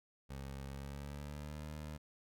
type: tone with pitch glide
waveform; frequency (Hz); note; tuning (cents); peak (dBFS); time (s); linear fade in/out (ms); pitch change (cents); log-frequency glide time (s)
20% pulse; 68.1 to 76; C#2 to D#2; -30 to -40; -39; 0.29-1.98; 20; +190; 0.68-1.66
effects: none